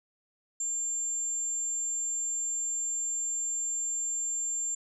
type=tone; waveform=sine; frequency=7320 Hz; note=A#8; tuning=32 cents flat; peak=-29 dBFS; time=0.6-4.75 s; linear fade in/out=5 ms; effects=none